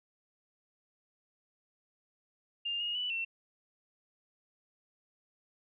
sine tone with pitch steps, 2805 / 2861 / 2967 / 2702 Hz, F7 / F7 / F#7 / E7, +7 / +41 / +4 / +42 cents, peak -32 dBFS, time 2.65-3.25 s, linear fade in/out 10 ms, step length 150 ms, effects none

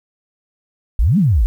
sine exponential two-way sweep, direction up then down, 43.65 to 220 to 43.65 Hz, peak -10 dBFS, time 0.99-1.46 s, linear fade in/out 0 ms, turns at 1.18 s, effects 8-bit

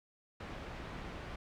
pink low-pass noise, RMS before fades -45 dBFS, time 0.4-1.36 s, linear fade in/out 5 ms, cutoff 2600 Hz, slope 12 dB/octave, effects none

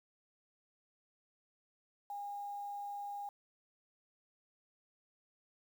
sine tone with quantisation, 812 Hz, G#5, 39 cents flat, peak -40 dBFS, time 2.1-3.29 s, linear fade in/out 2 ms, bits 10, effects none

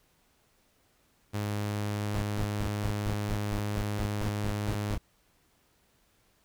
sawtooth tone, 103.83 Hz, G#2, in tune, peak -26 dBFS, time 1.33-4.96 s, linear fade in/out 20 ms
brown noise bursts, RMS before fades -33 dBFS, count 13, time 2.14-4.98 s, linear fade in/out 5 ms, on 80 ms, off 150 ms
effects pink hiss -68 dBFS RMS until 6.44 s

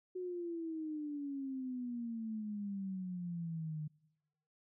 sine exponential sweep, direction down, 369.5 to 150.7 Hz, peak -38 dBFS, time 0.15-3.88 s, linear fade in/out 10 ms, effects noise-tail reverb RT60 1.0 s tail -25 dB re dry

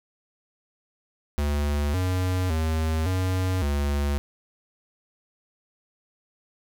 square tone with pitch steps, 72.9 / 92 / 79.6 / 92.8 / 71.6 Hz, D2 / F#2 / D#2 / F#2 / D2, -12 / -9 / +40 / +6 / -43 cents, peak -23 dBFS, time 1.38-4.18 s, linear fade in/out 0 ms, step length 560 ms, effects none

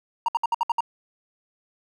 triangle tone bursts, 932.3 Hz, A#5, in tune, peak -17 dBFS, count 7, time 0.26-0.806 s, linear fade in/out 2 ms, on 24 ms, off 63 ms, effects none

